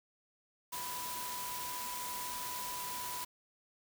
sine tone in noise, 987 Hz, B5, 1 cent flat, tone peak -42 dBFS, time 0.72-3.25 s, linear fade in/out 10 ms, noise white, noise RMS -42 dBFS, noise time 0.72-3.25 s, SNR -3 dB, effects none

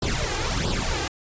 pink noise with flanger, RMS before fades -25 dBFS, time 0.02-1.08 s, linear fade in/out 5 ms, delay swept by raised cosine 0.22 to 2.52 ms, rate 1.5 Hz, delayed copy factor +0.75, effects resampled to 16000 Hz

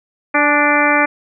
harmonic tone with a mistuned harmonic, 293.7 Hz, D4, in tune, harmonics 1 / 2 / 3 / 4 / 5 / 6 / 7 / 8, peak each -19 / -19 / -19 / -19 / -19 / -19 / -19 / -19 dBFS, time 0.34-1.06 s, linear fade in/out 10 ms, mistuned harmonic 3, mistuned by -34 cents, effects none

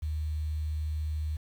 sine tone with quantisation, 76.8 Hz, D#2, 22 cents flat, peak -29 dBFS, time 0.02-1.37 s, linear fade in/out 10 ms, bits 9, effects none

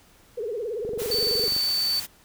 sine tone with vibrato, 447.2 Hz, A4, 28 cents sharp, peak -27 dBFS, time 0.37-1.48 s, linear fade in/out 10 ms, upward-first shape triangle, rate 18 Hz, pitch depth 210 cents each way
click train, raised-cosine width 2 ms, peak -24 dBFS, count 18, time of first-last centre 0.85-1.564 s, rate 23.8 Hz
white noise, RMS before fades -35 dBFS, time 0.98-2.07 s, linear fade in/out 20 ms
triangle tone, 4537 Hz, C#8, 39 cents sharp, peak -21 dBFS, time 1.11-2 s, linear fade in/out 5 ms
effects pink hiss -56 dBFS RMS until 2.24 s

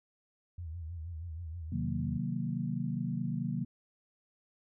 sine tone with vibrato, 82.8 Hz, E2, 8 cents sharp, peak -38 dBFS, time 0.58-2.18 s, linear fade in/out 5 ms, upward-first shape sine, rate 6.3 Hz, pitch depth 110 cents each way
sine chord, C half-diminished seventh, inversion none, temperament equal, 130.81 / 155.56 / 185 / 233.1 Hz, C3 / Eb3 / Gb3 / Bb3, 0 / 0 / 0 / 0 cents, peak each -37 dBFS, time 1.72-3.65 s, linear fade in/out 5 ms
effects none

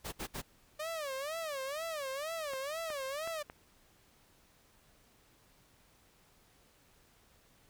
pink noise bursts, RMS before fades -40 dBFS, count 3, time 0.04-0.421 s, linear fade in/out 20 ms, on 85 ms, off 63 ms
sawtooth tone with vibrato, 592 Hz, D5, 14 cents sharp, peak -33 dBFS, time 0.79-3.43 s, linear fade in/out 10 ms, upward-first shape sine, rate 2.1 Hz, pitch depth 200 cents each way
clicks, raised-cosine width 0.5 ms, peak -30 dBFS, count 4, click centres 2.535 / 2.903 / 3.275 / 3.499 s
effects pink hiss -66 dBFS RMS until 7.69 s

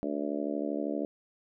harmonic tone, 72.7 Hz, D2, 17 cents flat, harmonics 3 / 4 / 5 / 6 / 7 / 8 / 9, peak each -38 / -33 / -39 / -41 / -41 / -38 / -41 dBFS, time 0.03-1.05 s, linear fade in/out 0 ms, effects none

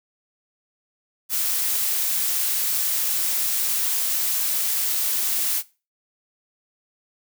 blue noise, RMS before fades -23 dBFS, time 1.29-5.63 s, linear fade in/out 50 ms, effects noise-tail reverb RT60 0.3 s tail -19 dB re dry

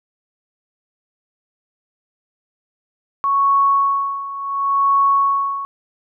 sine tone with tremolo, 1108.7 Hz, C#6, in tune, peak -11 dBFS, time 3.24-5.65 s, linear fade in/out 0 ms, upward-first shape sine, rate 0.7 Hz, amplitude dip 80%, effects none

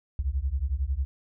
sine beating tone pair, 62.3 / 73.3 Hz, B1 / D2, +16 / -3 cents, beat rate 11 Hz, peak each -28 dBFS, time 0.19-1.05 s, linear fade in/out 0 ms, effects none

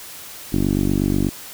10% pulse tone with low-pass filter, 48.28 Hz, G1, 26 cents flat, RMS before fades -19 dBFS, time 0.52-1.3 s, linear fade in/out 20 ms, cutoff 320 Hz, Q 2.6, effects white hiss -37 dBFS RMS until 1.53 s

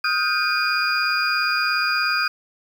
sine tone cluster, 1254 / 1431 / 1568 / 2455 / 4853 Hz, D#6 / F6 / G6 / D#7 / D#8, +13 / +42 / 0 / -24 / -44 cents, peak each -25 dBFS, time 0.04-2.28 s, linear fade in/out 5 ms, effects 7-bit

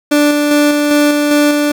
30% pulse tone with tremolo, 293.7 Hz, D4, in tune, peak -5 dBFS, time 0.11-1.72 s, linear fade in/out 10 ms, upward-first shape square, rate 2.5 Hz, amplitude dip 30%, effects none

